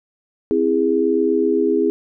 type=chord; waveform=sine; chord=C augmented; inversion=none; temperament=equal with one note detuned; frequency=261.6 / 329.6 / 410.3 Hz; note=C4 / E4 / G#4; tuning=0 / 0 / -21 cents; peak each=-21 / -19 / -17 dBFS; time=0.51-1.9 s; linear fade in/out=0 ms; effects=none